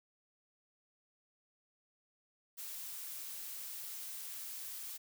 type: noise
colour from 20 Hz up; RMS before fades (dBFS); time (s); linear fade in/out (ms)
blue; -45; 2.57-4.98; 20
effects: none